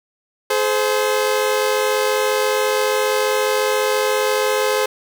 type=tone pair together; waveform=sawtooth; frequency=424.4 / 519 Hz; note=G#4 / C5; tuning=+38 / -14 cents; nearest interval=minor third; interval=348 cents; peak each=-15 dBFS; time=0.5-4.86 s; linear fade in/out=5 ms; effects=7-bit